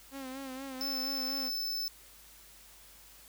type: tone with vibrato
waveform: sawtooth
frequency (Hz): 265.8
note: C4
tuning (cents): +27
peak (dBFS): -36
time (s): 0.11-1.51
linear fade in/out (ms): 50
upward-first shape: sine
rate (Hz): 4.2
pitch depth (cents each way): 56
type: tone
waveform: square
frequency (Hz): 5270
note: E8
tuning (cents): -1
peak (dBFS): -33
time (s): 0.81-1.88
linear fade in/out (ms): 0
effects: added 50 Hz sine -63 dBFS peak until 3.28 s + white hiss -56 dBFS RMS until 3.28 s